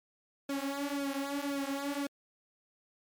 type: tone with flanger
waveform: sawtooth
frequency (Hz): 280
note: C#4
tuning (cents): +18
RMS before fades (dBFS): -35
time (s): 0.49-2.07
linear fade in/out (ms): 5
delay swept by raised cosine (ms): 1 to 6.8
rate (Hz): 1.9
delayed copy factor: -0.9
effects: MP3 96 kbps